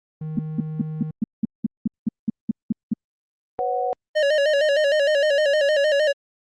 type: tone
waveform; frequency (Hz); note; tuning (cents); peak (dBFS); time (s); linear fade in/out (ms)
triangle; 156; D#3; +5; -25; 0.21-1.11; 5
type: tone bursts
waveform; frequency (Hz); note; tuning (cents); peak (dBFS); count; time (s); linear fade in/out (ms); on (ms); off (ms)
sine; 220; A3; 0; -16; 13; 0.37-2.936; 5; 22; 190
type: chord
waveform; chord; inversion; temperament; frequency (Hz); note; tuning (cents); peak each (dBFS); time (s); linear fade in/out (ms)
sine; B suspended second; none; equal with one note detuned; 493.9 / 544.2 / 740; B4 / C#5 / F#5; 0 / -32 / 0; -26 / -28 / -23; 3.59-3.93; 0
type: tone with vibrato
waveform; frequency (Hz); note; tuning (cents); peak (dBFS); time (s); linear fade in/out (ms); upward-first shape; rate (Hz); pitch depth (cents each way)
square; 587; D5; -1; -17; 4.15-6.13; 20; square; 6.5; 74
effects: low-pass 4000 Hz 12 dB/octave + Opus 48 kbps